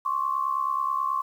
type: tone pair together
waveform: sine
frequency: 1061 / 1130.3 Hz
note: C6 / C#6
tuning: +24 / +33 cents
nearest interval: minor second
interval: 109 cents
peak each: -26 / -27 dBFS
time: 0.05-1.22 s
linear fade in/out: 10 ms
effects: 9-bit